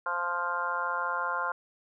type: harmonic tone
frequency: 174.61 Hz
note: F3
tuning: in tune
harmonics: 3 / 4 / 5 / 6 / 7 / 8 / 9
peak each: -39 / -40 / -37 / -32 / -42 / -32 / -44 dBFS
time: 0.06-1.52 s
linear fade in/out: 2 ms
effects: none